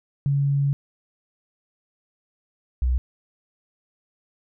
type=tone pair in turn; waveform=sine; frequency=140.5 / 62.59 Hz; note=C#3 / B1; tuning=+24 / +24 cents; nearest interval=octave + major second; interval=1400 cents; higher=first; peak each=-18 dBFS; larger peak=neither; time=0.26-0.73 / 2.82-2.98 s; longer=first; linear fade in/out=0 ms; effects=none